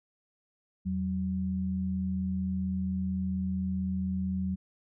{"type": "tone pair together", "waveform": "sine", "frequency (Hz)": [83.5, 187.83], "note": ["E2", "F#3"], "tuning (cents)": [23, 26], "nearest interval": "octave + major second", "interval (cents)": 1403, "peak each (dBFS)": [-35, -29], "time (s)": [0.85, 4.56], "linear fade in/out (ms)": 20, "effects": []}